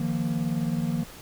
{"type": "chord", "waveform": "triangle", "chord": "Eb suspended second", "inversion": "none", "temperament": "equal", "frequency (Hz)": [155.56, 174.61, 233.1], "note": ["Eb3", "F3", "Bb3"], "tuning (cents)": [0, 0, 0], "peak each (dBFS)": -27, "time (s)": [0, 1.04], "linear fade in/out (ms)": 5, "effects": ["pink hiss -45 dBFS RMS until 1.21 s"]}